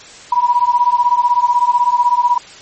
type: beating tone pair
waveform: sine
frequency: 963 / 979 Hz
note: B5 / B5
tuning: -44 / -15 cents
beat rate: 16 Hz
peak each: -13 dBFS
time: 0.32-2.38 s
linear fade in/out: 5 ms
effects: white hiss -37 dBFS RMS until 2.61 s + MP3 32 kbps